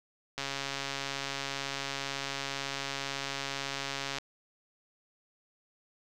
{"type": "click train", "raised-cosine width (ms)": 0.2, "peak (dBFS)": -17, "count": 526, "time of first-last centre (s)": [0.38, 4.184], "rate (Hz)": 138, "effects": []}